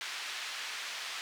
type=band-pass noise; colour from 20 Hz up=pink; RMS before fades=-40 dBFS; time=0.01-1.21 s; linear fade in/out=0 ms; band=1700 to 4800 Hz; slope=12 dB/octave; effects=none